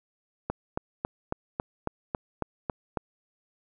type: click train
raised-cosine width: 1 ms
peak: -14 dBFS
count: 10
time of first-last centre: 0.5-2.973 s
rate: 3.64 Hz
effects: none